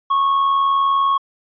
triangle tone with amplitude modulation, 1100 Hz, C#6, 14 cents flat, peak -10 dBFS, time 0.1-1.18 s, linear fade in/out 10 ms, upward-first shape sine, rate 80 Hz, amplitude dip 40%, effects resampled to 11025 Hz

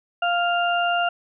harmonic tone, 698.5 Hz, F5, in tune, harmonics 1 / 2 / 4, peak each -21 / -24 / -27 dBFS, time 0.22-1.09 s, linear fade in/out 5 ms, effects none

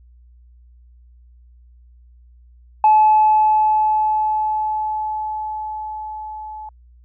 sine tone with level ramp, 860 Hz, A5, 40 cents flat, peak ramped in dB -7 to -30 dBFS, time 2.84-6.69 s, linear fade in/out 2 ms, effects tanh soft clip ceiling -5 dBFS + added 60 Hz sine -45 dBFS peak until 7.04 s

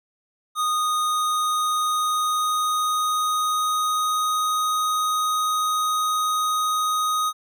square tone with pitch glide, 1237 to 1249.2 Hz, D#6 to D#6, -10 to +7 cents, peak -21 dBFS, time 0.55-7.33 s, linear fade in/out 50 ms, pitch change +17 cents, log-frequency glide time 0.87-4.61 s, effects none

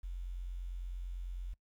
sine tone with quantisation, 44.5 Hz, F1, 33 cents sharp, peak -38 dBFS, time 0.03-1.54 s, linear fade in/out 10 ms, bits 11, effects noise-tail reverb RT60 0.1 s tail -23 dB re dry

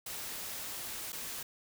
white noise with dropouts, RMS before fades -41 dBFS, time 0.06-1.43 s, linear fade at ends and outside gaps 5 ms, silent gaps 1.122-1.128 s, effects none

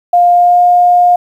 sine tone with pitch glide, 704 to 710.5 Hz, F5 to F5, +14 to +30 cents, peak -4 dBFS, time 0.13-1.16 s, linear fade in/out 5 ms, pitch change +16 cents, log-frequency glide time 0.32-0.6 s, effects 7-bit

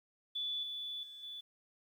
sine tone with level steps, 3462 Hz, A7, 29 cents flat, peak -35 / -39 / -48 / -43 dBFS, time 0.35-1.41 s, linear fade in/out 10 ms, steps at 0.63 / 1.03 / 1.23 s, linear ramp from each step 2 ms, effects 11-bit

